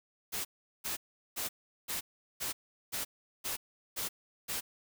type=noise bursts; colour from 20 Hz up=white; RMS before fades=-36 dBFS; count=9; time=0.32-4.61 s; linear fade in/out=20 ms; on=130 ms; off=390 ms; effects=none